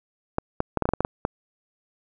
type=clicks; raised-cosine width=1 ms; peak=-8 dBFS; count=10; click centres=0.384 / 0.604 / 0.773 / 0.823 / 0.855 / 0.89 / 0.936 / 1.006 / 1.049 / 1.251 s; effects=none